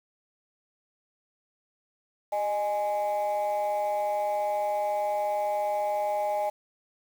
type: tone pair together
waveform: sine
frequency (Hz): 613.3 / 830.6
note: D#5 / G#5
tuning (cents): -25 / 0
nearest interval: perfect fourth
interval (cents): 525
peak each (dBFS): -26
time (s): 2.32-6.5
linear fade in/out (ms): 10
effects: tanh soft clip ceiling -22 dBFS + 8-bit